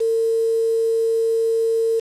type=tone with quantisation; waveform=sine; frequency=453.3 Hz; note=A#4; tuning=48 cents flat; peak=-16 dBFS; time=0-2 s; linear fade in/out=10 ms; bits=6; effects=low-pass 9000 Hz 12 dB/octave